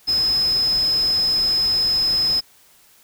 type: tone in noise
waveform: sine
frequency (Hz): 5100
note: D#8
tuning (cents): +42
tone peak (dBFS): -16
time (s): 0.07-2.41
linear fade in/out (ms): 20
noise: pink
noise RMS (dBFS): -34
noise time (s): 0.07-2.41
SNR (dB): +15
effects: white hiss -53 dBFS RMS until 3.03 s